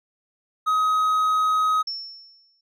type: tone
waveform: triangle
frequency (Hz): 1264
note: D#6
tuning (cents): +27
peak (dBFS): -16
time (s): 0.66-1.83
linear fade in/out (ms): 20
type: tone with exponential decay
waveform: sine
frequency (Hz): 5400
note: E8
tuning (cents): +41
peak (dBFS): -25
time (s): 1.87-2.61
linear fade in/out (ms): 5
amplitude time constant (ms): 160
effects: none